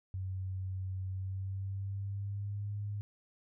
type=tone with pitch glide; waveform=sine; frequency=94.2 to 102.73 Hz; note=F#2 to G#2; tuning=+32 to -18 cents; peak=-35 dBFS; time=0.14-3.01 s; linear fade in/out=0 ms; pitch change=+150 cents; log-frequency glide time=1.08-2.73 s; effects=none

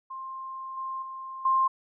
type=tone with level steps; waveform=sine; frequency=1056 Hz; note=C6; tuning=16 cents sharp; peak=-35 / -31 / -36 / -20 dBFS; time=0.1-1.68 s; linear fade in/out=10 ms; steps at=0.77 / 1.02 / 1.45 s; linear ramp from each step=5 ms; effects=none

